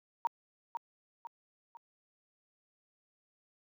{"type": "tone with echo", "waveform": "sine", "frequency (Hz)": 932.3, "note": "A#5", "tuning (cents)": 0, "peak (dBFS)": -26, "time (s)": [0.25, 0.27], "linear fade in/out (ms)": 0, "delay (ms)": 500, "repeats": 3, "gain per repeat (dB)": -7, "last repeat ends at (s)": 1.77, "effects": ["high-pass 400 Hz 12 dB/octave"]}